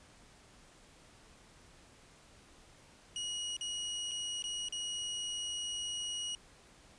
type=tone with dropouts; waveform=sawtooth; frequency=2900 Hz; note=F#7; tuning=35 cents flat; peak=-33 dBFS; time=3.16-6.35 s; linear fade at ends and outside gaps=1 ms; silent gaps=3.567-3.61 / 4.112-4.116 / 4.423-4.44 / 4.686-4.724 s; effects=pink hiss -60 dBFS RMS until 6.98 s + resampled to 22050 Hz